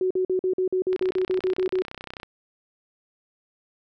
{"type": "tone bursts", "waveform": "sine", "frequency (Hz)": 371.2, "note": "F#4", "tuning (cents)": 6, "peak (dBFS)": -20, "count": 13, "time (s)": [0.01, 1.822], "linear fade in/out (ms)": 2, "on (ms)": 96, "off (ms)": 47}
{"type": "click train", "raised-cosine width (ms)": 0.3, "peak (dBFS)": -20, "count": 42, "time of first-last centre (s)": [0.93, 2.232], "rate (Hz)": 31.5}
{"effects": []}